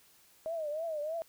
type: tone with vibrato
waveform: sine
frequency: 627 Hz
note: D#5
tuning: 13 cents sharp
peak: -33 dBFS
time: 0.46-1.22 s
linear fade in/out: 0 ms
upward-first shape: triangle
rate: 3.2 Hz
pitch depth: 140 cents each way
effects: white hiss -63 dBFS RMS until 1.28 s